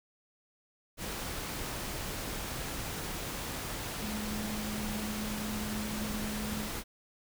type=tone in noise; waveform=sine; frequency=212.4 Hz; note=G#3; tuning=39 cents sharp; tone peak=-36 dBFS; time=3.99-6.7 s; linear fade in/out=50 ms; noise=pink; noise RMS=-38 dBFS; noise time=0.97-6.84 s; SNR=-1 dB; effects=none